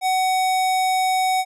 square tone, 750 Hz, F#5, 23 cents sharp, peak -18 dBFS, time 0.01-1.45 s, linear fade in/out 50 ms, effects resampled to 32000 Hz

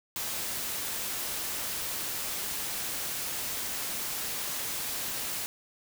white noise, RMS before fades -34 dBFS, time 0.16-5.46 s, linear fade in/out 0 ms, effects none

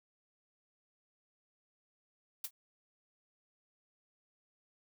blue noise with exponential decay, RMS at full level -32 dBFS, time 2.44-2.51 s, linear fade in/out 5 ms, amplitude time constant 15 ms, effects none

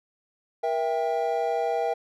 triangle chord, E diminished, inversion second, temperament just, 474.7 / 659.3 / 791.1 Hz, Bb4 / E5 / G5, +31 / 0 / +16 cents, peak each -26 dBFS, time 0.63-1.94 s, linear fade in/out 10 ms, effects none

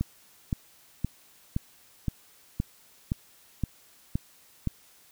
click train, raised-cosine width 5 ms, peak -14 dBFS, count 10, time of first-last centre 0.01-4.673 s, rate 1.93 Hz, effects white hiss -58 dBFS RMS until 5.11 s

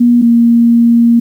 sine tone pair in turn, 240 / 234.2 Hz, B3 / A#3, -49 / +8 cents, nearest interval unison, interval 43 cents, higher first, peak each -4 dBFS, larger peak neither, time 0-0.22 / 0.22-1.2 s, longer second, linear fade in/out 10 ms, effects 7-bit

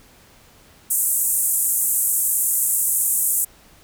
pink band-pass noise, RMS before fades -20 dBFS, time 0.9-3.45 s, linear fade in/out 10 ms, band 7800 to 15000 Hz, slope 48 dB/octave, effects pink hiss -51 dBFS RMS until 3.83 s

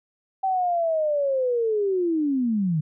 sine linear sweep, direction down, 775 to 146.83 Hz, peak -20 dBFS, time 0.43-2.81 s, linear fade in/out 10 ms, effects none

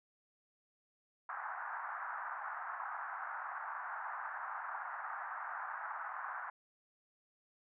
white band-pass noise, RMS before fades -43 dBFS, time 1.29-6.5 s, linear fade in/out 2 ms, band 760 to 1600 Hz, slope 48 dB/octave, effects none

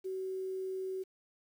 sine tone with quantisation, 378 Hz, F#4, 37 cents sharp, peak -35 dBFS, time 0.04-1.04 s, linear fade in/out 20 ms, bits 10, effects none

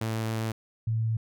sawtooth / sine tone pair in turn, 111.5 / 112.07 Hz, A2 / A2, +23 / +32 cents, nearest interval unison, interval 9 cents, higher second, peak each -24 dBFS, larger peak neither, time 0.01-0.52 / 0.87-1.17 s, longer first, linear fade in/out 5 ms, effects none

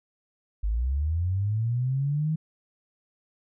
sine linear sweep, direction up, 48.94 to 160 Hz, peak -23 dBFS, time 0.63-2.36 s, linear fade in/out 10 ms, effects none

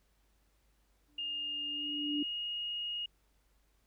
sine tone with exponential growth, 293.7 Hz, D4, in tune, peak -30 dBFS, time 1.08-2.23 s, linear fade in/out 5 ms, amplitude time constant 250 ms
sine tone with pitch glide, 2829 to 2868 Hz, F7 to F7, +22 to +45 cents, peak -35 dBFS, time 1.18-3.06 s, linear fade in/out 5 ms, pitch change +23 cents, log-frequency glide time 1.72-1.91 s
effects added 50 Hz sine -70 dBFS peak until 3.86 s + pink hiss -75 dBFS RMS until 3.86 s

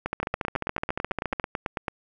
two click trains, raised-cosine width 0.5 ms, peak -12 / -12 dBFS, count 20 / 16, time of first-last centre 0.06-1.398 / 0.23-1.882 s, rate 14.2 / 9.08 Hz, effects none

